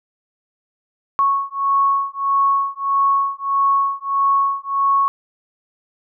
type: beating tone pair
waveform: sine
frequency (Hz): 1104 / 1105.6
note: C#6 / C#6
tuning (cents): -7 / -5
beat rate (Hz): 1.6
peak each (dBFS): -18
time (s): 1.19-5.08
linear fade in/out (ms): 0
effects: none